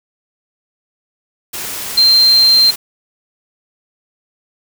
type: tone in noise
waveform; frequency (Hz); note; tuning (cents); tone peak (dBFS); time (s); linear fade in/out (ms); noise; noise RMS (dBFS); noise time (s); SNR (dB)
sine; 4157; C8; -12; -6; 1.97-2.71; 10; white; -24; 1.53-2.76; +15
effects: none